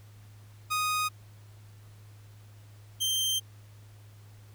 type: tone pair in turn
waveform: sawtooth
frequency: 1244.5 / 3144 Hz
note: D#6 / G7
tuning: 0 / +4 cents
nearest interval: octave + major third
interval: 1604 cents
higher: second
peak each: -23 dBFS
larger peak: neither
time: 0.7-1.09 / 3-3.4 s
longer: second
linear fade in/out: 20 ms
effects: added 104 Hz sine -49 dBFS peak until 4.54 s + pink hiss -61 dBFS RMS until 4.54 s